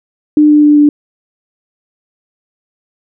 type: tone with pitch steps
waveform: sine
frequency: 300.2 / 298.1 / 296.1 / 294 Hz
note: D4 / D4 / D4 / D4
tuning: +38 / +26 / +14 / +2 cents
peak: -3 dBFS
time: 0.37-0.89 s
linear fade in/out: 2 ms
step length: 130 ms
effects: none